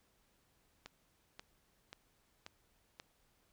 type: click train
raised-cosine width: 0.2 ms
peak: -30 dBFS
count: 5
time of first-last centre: 0.86-2.999 s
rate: 1.87 Hz
effects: pink hiss -74 dBFS RMS until 3.52 s